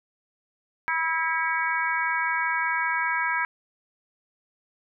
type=harmonic tone with a mistuned harmonic; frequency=325.2 Hz; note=E4; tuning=23 cents flat; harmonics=3 / 4 / 5 / 6 / 7; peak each=-28 / -32 / -27 / -33 / -30 dBFS; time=0.88-3.45 s; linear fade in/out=0 ms; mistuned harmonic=7; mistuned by=-25 cents; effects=none